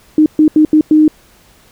sine tone bursts at uneven times, 307.9 Hz, D#4, 18 cents flat, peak -4 dBFS, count 5, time 0.18-0.26 / 0.39-0.48 / 0.56-0.65 / 0.73-0.81 / 0.91-1.08 s, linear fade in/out 2 ms, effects pink hiss -47 dBFS RMS until 1.71 s

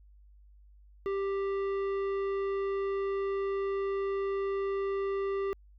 triangle tone with tanh clipping, 393.2 Hz, G4, 5 cents sharp, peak -31 dBFS, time 1.06-5.53 s, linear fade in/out 0 ms, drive 16 dB, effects added 50 Hz sine -54 dBFS peak until 5.78 s

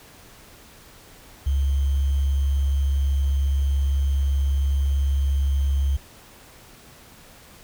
sine tone with sample-and-hold, 69.2 Hz, C#2, 2 cents flat, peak -18 dBFS, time 1.46-5.97 s, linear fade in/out 10 ms, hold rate 3150 Hz, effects pink hiss -48 dBFS RMS until 7.63 s

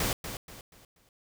pink noise with echo, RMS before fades -29 dBFS, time 0-0.13 s, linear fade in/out 2 ms, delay 240 ms, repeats 4, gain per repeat -9 dB, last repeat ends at 1.09 s, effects none

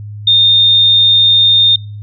sine tone, 3647 Hz, A#7, 39 cents flat, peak -5 dBFS, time 0.27-1.76 s, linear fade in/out 5 ms, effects noise-tail reverb RT60 0.4 s tail -25 dB re dry + added 104 Hz sine -24 dBFS peak until 2.02 s

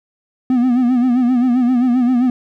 triangle tone with vibrato, 248.2 Hz, B3, 9 cents sharp, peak -9 dBFS, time 0.5-2.3 s, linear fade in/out 2 ms, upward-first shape sine, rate 7.6 Hz, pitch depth 81 cents each way, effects none

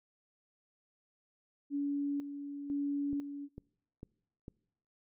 sine tone with tremolo, 284.5 Hz, C#4, 45 cents sharp, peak -31 dBFS, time 1.7-3.49 s, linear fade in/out 50 ms, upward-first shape square, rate 1 Hz, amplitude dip 60%
click train, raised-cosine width 3 ms, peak -32 dBFS, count 4, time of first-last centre 3.13-4.481 s, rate 2.22 Hz
effects noise-tail reverb RT60 0.8 s tail -25 dB re dry

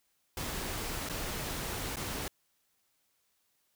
pink noise with dropouts, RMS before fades -37 dBFS, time 0.37-2.28 s, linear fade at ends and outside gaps 2 ms, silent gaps 1.089-1.096 / 1.959-1.968 s, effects white hiss -75 dBFS RMS until 3.75 s

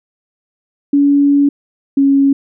sine tone pair in turn, 283.9 / 276.3 Hz, C#4 / C#4, +41 / -6 cents, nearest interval unison, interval 47 cents, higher first, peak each -7 dBFS, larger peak neither, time 0.93-1.49 / 1.97-2.33 s, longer first, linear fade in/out 5 ms, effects none

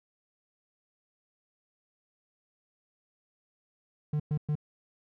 triangle tone bursts, 150 Hz, D3, 37 cents sharp, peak -24 dBFS, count 3, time 4.13-4.554 s, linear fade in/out 5 ms, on 68 ms, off 110 ms, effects none

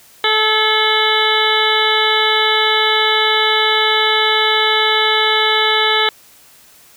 harmonic tone with a mistuned harmonic, 434.2 Hz, A4, 23 cents flat, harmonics 1 / 2 / 3 / 4 / 5 / 7 / 8 / 9, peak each -20 / -20 / -20 / -20 / -20 / -20 / -20 / -20 dBFS, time 0.24-6.09 s, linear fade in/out 2 ms, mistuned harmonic 4, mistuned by -22 cents, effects white hiss -46 dBFS RMS until 6.96 s

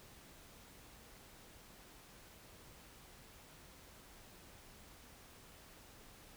silence, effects pink hiss -59 dBFS RMS until 6.36 s

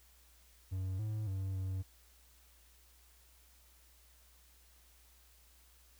triangle tone with pitch steps, 93.8 / 107.9 / 95.7 / 94.4 Hz, F#2 / A2 / G2 / F#2, +24 / -33 / -41 / +35 cents, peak -33 dBFS, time 0.71-1.83 s, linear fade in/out 20 ms, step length 280 ms, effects added 60 Hz sine -64 dBFS peak until 5.99 s + white hiss -66 dBFS RMS until 5.99 s

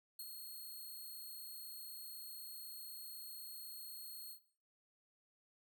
5% pulse tone with ADSR envelope, 4282 Hz, C8, 39 cents sharp, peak -37 dBFS, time 0.19-4.4 s, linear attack 5 ms, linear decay 41 ms, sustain -4 dB, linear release 92 ms, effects noise-tail reverb RT60 0.5 s tail -19 dB re dry

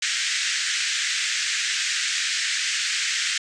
pink band-pass noise, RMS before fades -25 dBFS, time 0.02-3.38 s, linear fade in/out 5 ms, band 1600 to 7900 Hz, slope 48 dB/octave, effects resampled to 22050 Hz

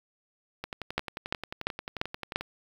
two click trains, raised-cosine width 0.3 ms, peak -19 / -10 dBFS, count 21 / 5, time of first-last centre 0.64-2.41 / 0.98-2.359 s, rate 11.3 / 2.9 Hz, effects 7-bit

